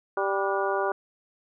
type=harmonic tone with a mistuned harmonic; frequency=196 Hz; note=G3; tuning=in tune; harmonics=2 / 3 / 4 / 5 / 6 / 7; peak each=-28 / -30 / -31 / -32 / -33 / -33 dBFS; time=0.17-0.92 s; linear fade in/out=2 ms; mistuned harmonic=7; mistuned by=+87 cents; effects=none